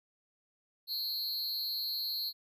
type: tone with amplitude modulation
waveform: square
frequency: 4249 Hz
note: C8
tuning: 26 cents sharp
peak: -30 dBFS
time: 0.87-2.33 s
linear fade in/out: 50 ms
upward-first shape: sine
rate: 294 Hz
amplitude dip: 85%
effects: none